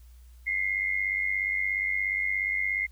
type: tone pair together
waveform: sine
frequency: 2034 / 2131 Hz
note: C7 / C7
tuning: -50 / +31 cents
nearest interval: minor second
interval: 81 cents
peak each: -30 / -27 dBFS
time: 0.46-2.87 s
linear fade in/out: 20 ms
effects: added 60 Hz sine -48 dBFS peak until 2.91 s + white hiss -65 dBFS RMS until 2.91 s